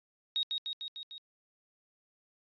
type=tone with echo; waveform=sine; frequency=3761 Hz; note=A#7; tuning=15 cents sharp; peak=-28 dBFS; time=0.36-0.43 s; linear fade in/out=0 ms; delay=150 ms; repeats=5; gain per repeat=-3 dB; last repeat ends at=1.18 s; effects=resampled to 11025 Hz